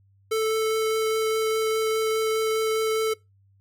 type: tone with vibrato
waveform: square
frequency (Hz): 440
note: A4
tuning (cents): 0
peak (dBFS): -22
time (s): 0.31-3.14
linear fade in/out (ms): 10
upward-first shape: triangle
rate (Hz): 4.9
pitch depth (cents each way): 8
effects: noise-tail reverb RT60 0.2 s tail -22 dB re dry + added 98 Hz sine -57 dBFS peak until 3.6 s